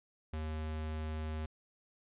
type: tone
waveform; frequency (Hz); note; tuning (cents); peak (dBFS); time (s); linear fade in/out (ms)
square; 78; D#2; +5; -37; 0.33-1.46; 5
effects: resampled to 8000 Hz